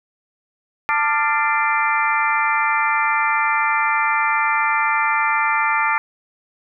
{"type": "harmonic tone with a mistuned harmonic", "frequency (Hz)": 296, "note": "D4", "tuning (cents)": 14, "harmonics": [3, 4, 5, 6, 7, 8], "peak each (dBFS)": [-21, -22, -23, -24, -24, -25], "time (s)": [0.89, 5.98], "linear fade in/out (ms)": 0, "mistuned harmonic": 5, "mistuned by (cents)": -110, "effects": []}